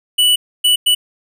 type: tone bursts at uneven times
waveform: square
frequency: 2960 Hz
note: F#7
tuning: in tune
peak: -10 dBFS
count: 3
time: 0.18-0.36 / 0.64-0.76 / 0.86-0.95 s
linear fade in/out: 10 ms
effects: none